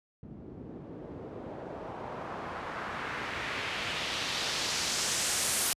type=noise with low-pass filter sweep; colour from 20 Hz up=white; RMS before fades=-35 dBFS; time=0.23-5.73 s; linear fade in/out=0 ms; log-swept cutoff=220 to 11000 Hz; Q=1.3; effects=high-pass 60 Hz 12 dB/octave + resampled to 32000 Hz